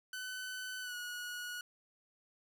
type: tone with pitch glide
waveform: sawtooth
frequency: 1509 to 1456.8 Hz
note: F#6 to F#6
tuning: +34 to -27 cents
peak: -37 dBFS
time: 0.13-1.61 s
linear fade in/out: 2 ms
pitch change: -61 cents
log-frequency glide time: 0.81-0.95 s
effects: none